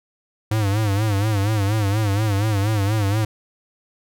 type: tone with vibrato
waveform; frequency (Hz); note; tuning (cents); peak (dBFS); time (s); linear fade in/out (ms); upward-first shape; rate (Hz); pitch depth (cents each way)
square; 103.83; G#2; 0; -18; 0.51-3.25; 5; sine; 4.2; 110
effects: none